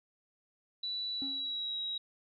sine tone with pitch glide, 3951 to 3839 Hz, B7 to B7, 0 to -50 cents, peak -34 dBFS, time 0.83-1.98 s, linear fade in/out 5 ms, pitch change -50 cents, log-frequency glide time 1.11-1.8 s
triangle tone with exponential decay, 271.8 Hz, C#4, 34 cents flat, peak -35 dBFS, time 1.22-1.63 s, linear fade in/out 0 ms, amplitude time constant 89 ms
effects none

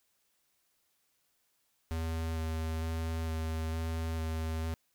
square tone with vibrato, 80.8 Hz, E2, 34 cents flat, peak -33 dBFS, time 1.91-4.74 s, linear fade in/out 0 ms, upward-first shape square, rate 1.1 Hz, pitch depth 11 cents each way, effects white hiss -75 dBFS RMS until 4.94 s

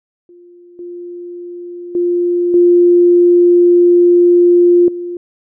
sine tone with level steps, 350.5 Hz, F4, 6 cents sharp, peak -38 / -25 / -11 / -5 / -20 dBFS, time 0.29-5.17 s, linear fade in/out 2 ms, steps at 0.79 / 1.95 / 2.54 / 4.88 s, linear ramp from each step 2 ms, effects none

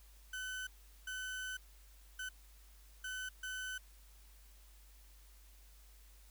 35% pulse tone bursts at uneven times, 1512 Hz, F#6, 37 cents sharp, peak -39 dBFS, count 5, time 0.33-0.67 / 1.07-1.57 / 2.19-2.29 / 3.04-3.29 / 3.43-3.78 s, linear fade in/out 5 ms, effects added 50 Hz sine -58 dBFS peak until 6.3 s + white hiss -66 dBFS RMS until 6.3 s

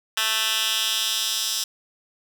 10% pulse tone with high-pass filter sweep, 220 Hz, A3, in tune, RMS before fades -24 dBFS, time 0.17-1.64 s, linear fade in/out 5 ms, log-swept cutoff 2200 to 4700 Hz, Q 1.6, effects none

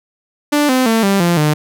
sawtooth tone with pitch steps, 293.7 / 257.2 / 225.2 / 197.16 / 172.63 / 151.15 Hz, D4 / C4 / A3 / G3 / F3 / D#3, 0 / -30 / +40 / +10 / -20 / -50 cents, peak -7 dBFS, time 0.52-1.54 s, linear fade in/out 10 ms, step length 170 ms, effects none

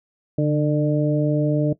harmonic tone with a mistuned harmonic, 150 Hz, D3, 37 cents sharp, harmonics 1 / 2 / 3 / 4, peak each -19 / -21 / -26 / -25 dBFS, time 0.38-1.73 s, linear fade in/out 5 ms, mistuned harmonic 1, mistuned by -39 cents, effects noise-tail reverb RT60 0.1 s tail -17 dB re dry

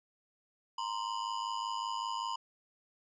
square ring-modulated tone, 987.8 Hz, B5, in tune, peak -32 dBFS, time 0.78-2.36 s, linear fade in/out 5 ms, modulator 52.6 Hz, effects resampled to 16000 Hz

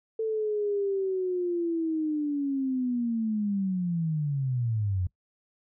sine linear sweep, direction down, 446.6 to 87.31 Hz, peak -25 dBFS, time 0.19-5.07 s, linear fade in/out 5 ms, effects noise-tail reverb RT60 0.1 s tail -21 dB re dry

